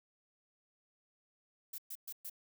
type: noise bursts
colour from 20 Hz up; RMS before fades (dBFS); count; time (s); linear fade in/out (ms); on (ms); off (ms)
violet; -44; 4; 1.73-2.298; 5; 52; 120
effects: none